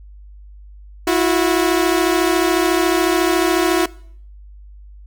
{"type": "tone pair together", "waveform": "sawtooth", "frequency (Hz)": [329.6, 363.6], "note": ["E4", "F#4"], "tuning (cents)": [0, -30], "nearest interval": "major second", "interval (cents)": 170, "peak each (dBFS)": -13, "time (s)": [1.07, 3.86], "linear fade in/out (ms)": 5, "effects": ["noise-tail reverb RT60 0.6 s tail -22 dB re dry", "added 50 Hz sine -37 dBFS peak until 5.06 s"]}